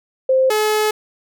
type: tone pair in turn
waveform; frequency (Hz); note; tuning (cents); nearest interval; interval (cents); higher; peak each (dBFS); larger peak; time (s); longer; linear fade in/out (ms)
sine / sawtooth; 523.3 / 427.6; C5 / A4; 0 / -49; minor third; 349; first; -11; neither; 0.29-0.5 / 0.5-0.91; second; 5
effects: none